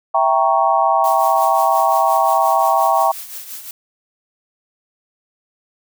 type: chord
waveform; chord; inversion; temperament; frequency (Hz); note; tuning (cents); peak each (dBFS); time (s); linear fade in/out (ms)
sine; E diminished seventh; none; equal; 659.3 / 784 / 932.3 / 1108.7; E5 / G5 / Bb5 / Db6; 0 / 0 / 0 / 0; -18 / -16 / -18 / -18; 0.14-3.12; 10
type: noise with tremolo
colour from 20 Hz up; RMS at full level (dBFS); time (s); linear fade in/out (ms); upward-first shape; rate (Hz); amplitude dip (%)
blue; -29; 1.04-3.71; 2; triangle; 5.7; 65
effects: none